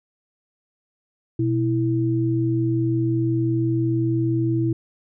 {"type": "tone pair together", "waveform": "sine", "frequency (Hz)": [122.66, 328.4], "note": ["B2", "E4"], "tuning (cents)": [-11, -6], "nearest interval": "octave + perfect fourth", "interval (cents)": 1705, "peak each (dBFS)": -21, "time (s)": [1.39, 4.73], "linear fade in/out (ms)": 5, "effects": []}